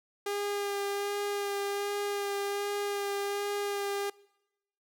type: tone with vibrato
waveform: sawtooth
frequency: 404.3 Hz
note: G#4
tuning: 46 cents flat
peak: -27 dBFS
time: 0.26-4.1 s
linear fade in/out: 5 ms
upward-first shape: sine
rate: 1.3 Hz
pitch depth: 14 cents each way
effects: noise-tail reverb RT60 0.9 s tail -23 dB re dry